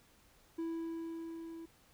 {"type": "tone with level ramp", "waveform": "triangle", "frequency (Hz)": 329.6, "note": "E4", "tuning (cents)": 0, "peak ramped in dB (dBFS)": [-33, -43], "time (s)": [0.58, 1.66], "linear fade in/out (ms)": 10, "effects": ["pink hiss -66 dBFS RMS until 1.93 s"]}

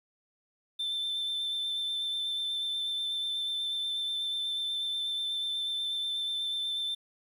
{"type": "tone with vibrato", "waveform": "triangle", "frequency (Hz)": 3549, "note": "A7", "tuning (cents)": 14, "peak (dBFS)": -28, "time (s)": [0.79, 6.95], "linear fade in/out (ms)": 10, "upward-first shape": "sine", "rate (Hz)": 8.2, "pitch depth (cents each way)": 13, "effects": ["tanh soft clip ceiling -25 dBFS", "10-bit"]}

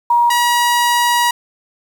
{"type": "tone pair in turn", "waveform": ["sine", "sawtooth"], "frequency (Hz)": [951, 959.8], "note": ["A#5", "B5"], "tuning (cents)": [34, -50], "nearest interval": "unison", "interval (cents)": 16, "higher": "second", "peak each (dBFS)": [-9, -8], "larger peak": "second", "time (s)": [[0.1, 0.3], [0.3, 1.31]], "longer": "second", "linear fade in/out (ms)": 5, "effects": ["7-bit"]}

